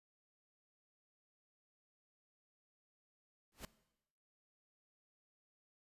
pink noise with exponential growth, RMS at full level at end -44 dBFS, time 3.52-3.65 s, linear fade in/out 2 ms, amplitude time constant 28 ms, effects noise-tail reverb RT60 0.9 s tail -18 dB re dry + resampled to 32000 Hz

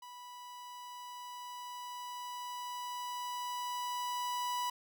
45% pulse tone with level ramp, 984 Hz, B5, 7 cents flat, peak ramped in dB -48 to -33 dBFS, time 0.02-4.7 s, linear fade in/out 5 ms, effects none

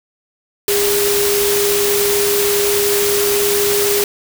sine tone in noise, 407 Hz, G#4, 35 cents flat, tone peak -15 dBFS, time 0.68-4.04 s, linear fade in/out 2 ms, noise white, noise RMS -18 dBFS, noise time 0.68-4.04 s, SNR 0 dB, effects none

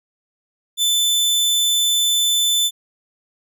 sawtooth tone, 3520 Hz, A7, in tune, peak -12 dBFS, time 0.77-2.71 s, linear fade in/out 50 ms, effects none

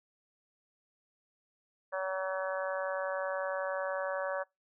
harmonic tone, 189.1 Hz, F#3, 38 cents sharp, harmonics 3 / 4 / 5 / 6 / 7 / 8 / 9, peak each -34 / -44 / -42 / -41 / -47 / -42 / -42 dBFS, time 1.92-4.44 s, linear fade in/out 20 ms, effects noise-tail reverb RT60 0.2 s tail -25 dB re dry

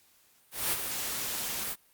white noise with ADSR envelope, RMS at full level -27 dBFS, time 0.51-1.76 s, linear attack 210 ms, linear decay 36 ms, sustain -7 dB, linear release 44 ms, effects white hiss -64 dBFS RMS until 1.93 s + Opus 48 kbps

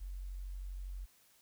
sine tone, 46.25 Hz, F#1, in tune, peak -40 dBFS, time 0-1.06 s, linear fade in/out 20 ms, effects white hiss -67 dBFS RMS until 1.41 s

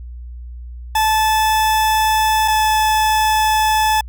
40% pulse tone pair in turn, 871 / 866.2 Hz, A5 / A5, -18 / -27 cents, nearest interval unison, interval 9 cents, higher first, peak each -12 dBFS, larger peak neither, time 0.95-2.48 / 2.48-4.01 s, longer neither, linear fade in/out 5 ms, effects added 60 Hz sine -29 dBFS peak until 4.08 s

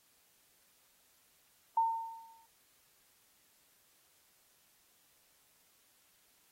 sine tone with exponential decay, 908 Hz, A#5, 46 cents flat, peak -24 dBFS, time 1.77-2.46 s, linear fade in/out 5 ms, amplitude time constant 150 ms, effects white hiss -69 dBFS RMS until 6.51 s + AAC 48 kbps

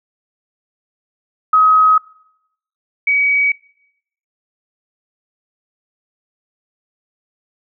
sine tone pair in turn, 1268 / 2267 Hz, D#6 / C#7, +32 / +38 cents, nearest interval minor seventh, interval 1006 cents, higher second, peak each -7 / -11 dBFS, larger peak first, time 1.53-1.98 / 3.07-3.52 s, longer neither, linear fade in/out 5 ms, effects noise-tail reverb RT60 0.8 s tail -23 dB re dry

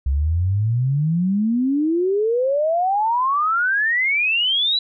sine exponential sweep, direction up, 65.2 to 3997 Hz, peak -16 dBFS, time 0.06-4.79 s, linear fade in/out 5 ms, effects none

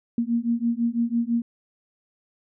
sine beating tone pair, 231.4 / 237.4 Hz, A#3 / A#3, -13 / +32 cents, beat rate 6 Hz, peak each -24 dBFS, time 0.18-1.42 s, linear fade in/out 2 ms, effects none

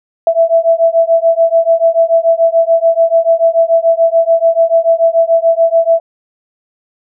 sine beating tone pair, 659.3 / 666.2 Hz, E5 / E5, 0 / +18 cents, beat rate 6.9 Hz, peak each -10 dBFS, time 0.27-6 s, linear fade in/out 2 ms, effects none

